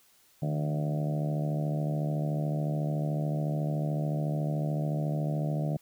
harmonic tone with a mistuned harmonic, 73.8 Hz, D2, 9 cents sharp, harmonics 2 / 3 / 4 / 5 / 6 / 7 / 8 / 9 / 10, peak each -28 / -40 / -39 / -45 / -48 / -45 / -40 / -41 / -47 dBFS, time 0.42-5.77 s, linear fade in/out 5 ms, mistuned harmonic 2, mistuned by +57 cents, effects white hiss -63 dBFS RMS until 5.81 s

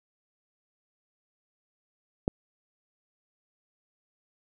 click, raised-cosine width 2 ms, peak -11 dBFS, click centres 2.279 s, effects none

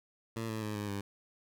15% pulse tone with pitch steps, 113.4 / 109.98 / 106.67 / 103.45 / 100.33 Hz, A#2 / A2 / G#2 / G#2 / G2, -47 / 0 / +47 / -6 / +41 cents, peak -29 dBFS, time 0.36-1.01 s, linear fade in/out 5 ms, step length 130 ms, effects none

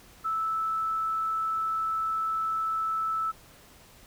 sine tone, 1313 Hz, E6, 7 cents flat, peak -26 dBFS, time 0.24-3.32 s, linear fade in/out 20 ms, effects pink hiss -54 dBFS RMS until 4.06 s

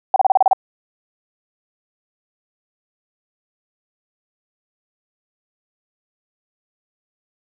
sine tone bursts, 764 Hz, G5, 45 cents flat, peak -8 dBFS, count 8, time 0.14-0.532 s, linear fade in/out 2 ms, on 21 ms, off 32 ms, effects none

